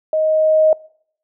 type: tone with level ramp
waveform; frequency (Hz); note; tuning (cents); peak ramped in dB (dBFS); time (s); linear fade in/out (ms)
sine; 626; D#5; +10; -14 to -8; 0.13-0.73; 2
effects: noise-tail reverb RT60 0.6 s tail -24 dB re dry